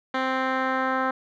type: tone with low-pass filter sweep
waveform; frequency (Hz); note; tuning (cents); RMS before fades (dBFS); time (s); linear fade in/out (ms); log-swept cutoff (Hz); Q
10% pulse; 261.6; C4; 0; -25; 0.14-1.11; 5; 2600 to 1500; 1.7
effects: none